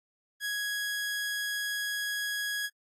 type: tone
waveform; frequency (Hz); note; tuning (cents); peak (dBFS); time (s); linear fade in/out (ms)
sawtooth; 1663; G#6; +2; -27; 0.4-2.7; 50
effects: AAC 48 kbps